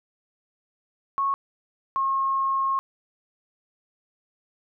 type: tone pair in turn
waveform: sine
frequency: 1100 / 1080.5 Hz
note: C#6 / C#6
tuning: -14 / -45 cents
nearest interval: unison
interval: 31 cents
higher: first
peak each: -21 dBFS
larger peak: neither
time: 1.18-1.34 / 1.96-2.79 s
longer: second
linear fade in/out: 0 ms
effects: none